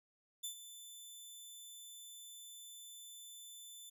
15% pulse tone with ADSR envelope, 3520 Hz, A7, in tune, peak -32 dBFS, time 0.43-3.9 s, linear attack 14 ms, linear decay 98 ms, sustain -12 dB, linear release 10 ms, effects none

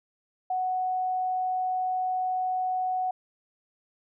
sine tone, 741 Hz, F#5, 2 cents sharp, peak -25 dBFS, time 0.5-3.11 s, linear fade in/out 5 ms, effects none

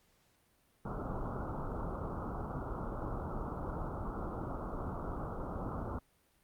pink low-pass noise, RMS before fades -39 dBFS, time 0.85-5.99 s, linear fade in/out 5 ms, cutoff 1400 Hz, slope 96 dB/octave, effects pink hiss -71 dBFS RMS until 6.43 s + Opus 48 kbps

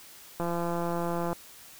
click train, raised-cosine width 1 ms, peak -18 dBFS, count 160, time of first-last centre 0.4-1.33 s, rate 171 Hz, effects white hiss -50 dBFS RMS until 1.79 s

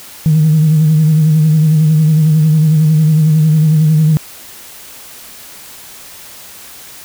sine tone with vibrato, 155.56 Hz, D#3, in tune, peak -5 dBFS, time 0.26-4.17 s, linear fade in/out 0 ms, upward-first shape sine, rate 11 Hz, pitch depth 51 cents each way, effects tanh soft clip ceiling -2 dBFS + white hiss -34 dBFS RMS until 7.04 s

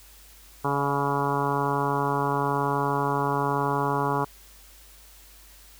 harmonic tone with a mistuned harmonic, 141 Hz, C#3, 30 cents sharp, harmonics 1 / 2 / 3 / 4 / 5 / 6 / 7 / 8 / 9 / 10, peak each -30 / -32 / -30 / -37 / -35 / -30 / -29 / -31 / -37 / -37 dBFS, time 0.64-4.25 s, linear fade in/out 10 ms, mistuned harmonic 4, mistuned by +29 cents, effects added 50 Hz sine -52 dBFS peak until 5.79 s + white hiss -52 dBFS RMS until 5.79 s

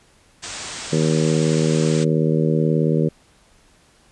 white low-pass noise, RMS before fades -32 dBFS, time 0.42-2.05 s, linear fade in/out 20 ms, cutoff 8600 Hz, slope 96 dB/octave
harmonic tone, 78.5 Hz, D#2, 16 cents sharp, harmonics 2 / 3 / 4 / 5 / 6 / 7, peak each -18 / -23 / -25 / -24 / -24 / -29 dBFS, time 0.92-3.09 s, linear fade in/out 10 ms
effects pink hiss -55 dBFS RMS until 4.11 s + resampled to 24000 Hz

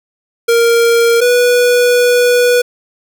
square tone pair in turn, 466.2 / 488.9 Hz, A#4 / B4, 0 / -18 cents, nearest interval minor second, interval 82 cents, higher second, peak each -8 dBFS, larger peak neither, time 0.48-1.21 / 1.21-2.62 s, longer second, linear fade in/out 10 ms, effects none

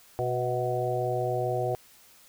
harmonic tone with a mistuned harmonic, 123.47 Hz, B2, in tune, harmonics 1 / 3 / 4 / 5 / 6, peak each -32 / -32 / -32 / -32 / -32 dBFS, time 0.19-1.75 s, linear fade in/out 0 ms, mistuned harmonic 5, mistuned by +52 cents, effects white hiss -56 dBFS RMS until 2.28 s

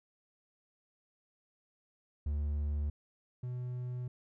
triangle tone pair in turn, 73.42 / 124.34 Hz, D2 / B2, 0 / +12 cents, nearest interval major sixth, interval 912 cents, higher second, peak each -29 / -34 dBFS, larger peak first, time 2.26-2.9 / 3.43-4.08 s, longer second, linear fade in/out 5 ms, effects none

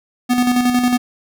square tone with tremolo, 246.9 Hz, B3, in tune, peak -12 dBFS, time 0.29-0.98 s, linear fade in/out 20 ms, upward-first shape square, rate 11 Hz, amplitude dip 45%, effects none

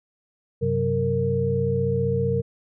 sine tone cluster, 96.8 / 132.5 / 187.3 / 462.3 Hz, G2 / C3 / F#3 / A#4, -21 / +22 / +21 / -14 cents, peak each -28 / -25 / -29 / -23 dBFS, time 0.61-2.42 s, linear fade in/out 20 ms, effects none

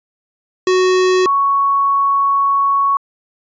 square / sine tone pair in turn, 370 / 1111.5 Hz, F#4 / C#6, 0 / +4 cents, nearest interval octave + perfect fifth, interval 1904 cents, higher second, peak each -11 dBFS, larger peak neither, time 0.67-1.26 / 1.26-2.97 s, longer second, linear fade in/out 2 ms, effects resampled to 16000 Hz

